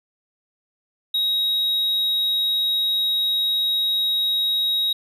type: tone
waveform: triangle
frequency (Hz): 3799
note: A#7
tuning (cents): +32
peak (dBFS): -17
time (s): 1.14-4.93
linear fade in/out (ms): 5
effects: none